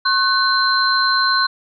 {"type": "tone cluster", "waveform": "sine", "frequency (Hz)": [1080, 1502, 4114], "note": ["C#6", "F#6", "C8"], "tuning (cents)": [-45, 26, -30], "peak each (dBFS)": -18, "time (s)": [0.05, 1.47], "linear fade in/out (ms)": 10, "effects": []}